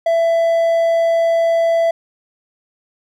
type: tone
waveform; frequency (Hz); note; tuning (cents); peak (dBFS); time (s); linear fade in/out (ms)
triangle; 666; E5; +18; -10; 0.06-1.91; 5
effects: none